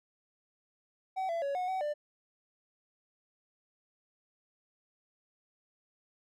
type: tone with pitch steps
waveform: triangle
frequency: 758 / 672 / 560 / 730 / 755 / 593 Hz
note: F#5 / E5 / C#5 / F#5 / F#5 / D5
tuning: +42 / +33 / +18 / -24 / +35 / +17 cents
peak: -29 dBFS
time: 1.16-1.94 s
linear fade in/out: 20 ms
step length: 130 ms
effects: none